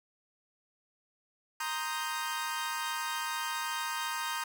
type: chord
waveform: sawtooth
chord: C minor seventh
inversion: third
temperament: equal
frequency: 932.3 / 1046.5 / 1244.5 / 1568 Hz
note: Bb5 / C6 / Eb6 / G6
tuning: 0 / 0 / 0 / 0 cents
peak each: -33 / -38 / -35 / -35 dBFS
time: 1.6-4.44 s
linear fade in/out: 5 ms
effects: none